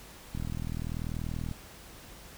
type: click train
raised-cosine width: 5 ms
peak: -23 dBFS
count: 48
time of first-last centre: 0.35-1.513 s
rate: 40.4 Hz
effects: added 50 Hz sine -56 dBFS peak until 2.37 s + pink hiss -50 dBFS RMS until 2.37 s